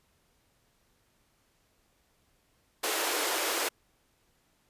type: high-pass noise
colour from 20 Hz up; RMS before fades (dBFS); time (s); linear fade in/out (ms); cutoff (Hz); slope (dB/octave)
pink; -30; 2.83-3.69; 10; 330; 48
effects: pink hiss -70 dBFS RMS until 4.69 s + resampled to 32000 Hz